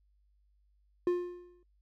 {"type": "tone with exponential decay", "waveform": "triangle", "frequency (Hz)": 354.3, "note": "F4", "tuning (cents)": 25, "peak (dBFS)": -21, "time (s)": [1.07, 1.63], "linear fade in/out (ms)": 2, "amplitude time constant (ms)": 120, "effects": ["noise-tail reverb RT60 0.1 s tail -18 dB re dry", "added 50 Hz sine -66 dBFS peak until 1.81 s"]}